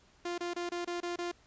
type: tone bursts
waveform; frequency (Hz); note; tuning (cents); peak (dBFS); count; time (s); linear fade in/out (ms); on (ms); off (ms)
sawtooth; 348.8; F4; -2; -30; 7; 0.25-1.316; 5; 130; 26
effects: pink hiss -64 dBFS RMS until 1.46 s + resampled to 16000 Hz